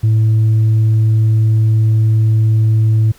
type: tone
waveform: sine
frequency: 110 Hz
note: A2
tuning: in tune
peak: -6 dBFS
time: 0.03-3.12 s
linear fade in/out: 10 ms
effects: tanh soft clip ceiling -7 dBFS + pink hiss -46 dBFS RMS until 3.18 s